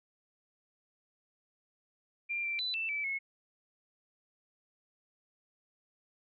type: tone with pitch steps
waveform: sine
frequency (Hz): 2382 / 2350 / 3993 / 2660 / 2311 / 2183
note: D7 / D7 / B7 / E7 / D7 / C#7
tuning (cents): +24 / +1 / +18 / +15 / -28 / -27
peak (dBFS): -32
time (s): 2.29-3.19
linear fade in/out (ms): 20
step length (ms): 150
effects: none